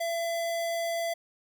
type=tone; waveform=square; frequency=673 Hz; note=E5; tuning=36 cents sharp; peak=-29 dBFS; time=0-1.14 s; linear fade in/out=10 ms; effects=none